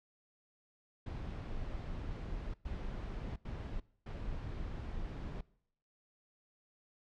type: noise bursts at uneven times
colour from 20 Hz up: brown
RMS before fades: -41 dBFS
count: 4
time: 1.06-2.54 / 2.65-3.36 / 3.45-3.8 / 4.06-5.41 s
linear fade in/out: 5 ms
effects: noise-tail reverb RT60 0.7 s tail -22 dB re dry + low-pass 4000 Hz 12 dB/octave